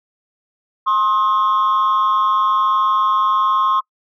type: tone pair together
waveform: sine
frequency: 1063 / 1264.1 Hz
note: C6 / D#6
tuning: +27 / +27 cents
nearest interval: minor third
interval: 300 cents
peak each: -12 / -17 dBFS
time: 0.86-3.81 s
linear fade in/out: 20 ms
effects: noise-tail reverb RT60 0.1 s tail -26 dB re dry + tanh soft clip ceiling -10 dBFS